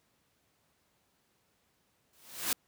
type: noise with exponential growth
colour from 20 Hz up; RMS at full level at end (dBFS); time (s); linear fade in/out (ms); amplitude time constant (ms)
white; -28; 2.13-2.53; 2; 85
effects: pink hiss -73 dBFS RMS until 2.67 s + high-pass 80 Hz 12 dB/octave